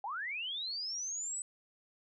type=linear sweep; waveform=sine; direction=up; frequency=752 to 8100 Hz; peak=-36 dBFS; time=0.04-1.42 s; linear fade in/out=2 ms; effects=none